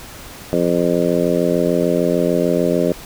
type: harmonic tone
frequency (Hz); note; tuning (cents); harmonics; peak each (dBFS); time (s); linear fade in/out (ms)
86.7; F2; -12; 2 / 3 / 4 / 5 / 6 / 7; -21 / -21 / -21 / -21 / -21 / -21; 0.53-2.92; 0
effects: pink hiss -36 dBFS RMS until 3.05 s